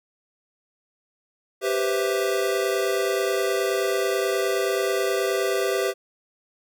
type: chord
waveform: square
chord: C major seventh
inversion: second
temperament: equal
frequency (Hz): 392 / 493.9 / 523.3 / 659.3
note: G4 / B4 / C5 / E5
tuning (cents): 0 / 0 / 0 / 0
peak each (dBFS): -25 / -29 / -30 / -30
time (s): 1.61-5.94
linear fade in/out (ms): 50
effects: none